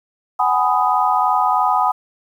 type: chord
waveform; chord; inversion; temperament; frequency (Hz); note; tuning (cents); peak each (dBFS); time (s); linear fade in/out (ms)
sine; G# minor seventh; third; just; 747.5 / 830.6 / 996.7 / 1245.9; F#5 / G#5 / B5 / D#6; +17 / 0 / +16 / +2; -19; 0.39-1.92; 10
effects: 8-bit